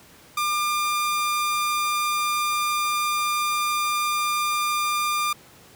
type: tone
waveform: sawtooth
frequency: 1199 Hz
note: D6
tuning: 36 cents sharp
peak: -18 dBFS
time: 0.37-5.33 s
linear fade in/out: 5 ms
effects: pink hiss -50 dBFS RMS until 5.75 s + high-pass 80 Hz 12 dB/octave